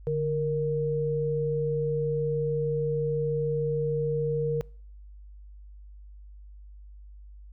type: tone pair together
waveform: sine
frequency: 146.83 / 466.7 Hz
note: D3 / A#4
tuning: 0 / +2 cents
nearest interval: octave + minor sixth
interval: 2002 cents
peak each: -29 / -26 dBFS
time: 0.07-4.61 s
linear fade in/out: 0 ms
effects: noise-tail reverb RT60 0.5 s tail -26 dB re dry + added 50 Hz sine -44 dBFS peak until 7.52 s